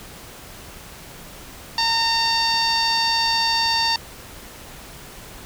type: tone with low-pass filter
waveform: sawtooth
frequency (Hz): 914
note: A#5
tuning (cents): -34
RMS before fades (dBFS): -20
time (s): 1.78-3.96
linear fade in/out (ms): 2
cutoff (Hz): 4800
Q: 7.8
effects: pink hiss -40 dBFS RMS until 5.45 s